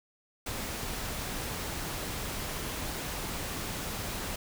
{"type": "noise", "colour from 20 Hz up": "pink", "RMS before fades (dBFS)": -36, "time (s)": [0.46, 4.36], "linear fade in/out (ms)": 5, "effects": []}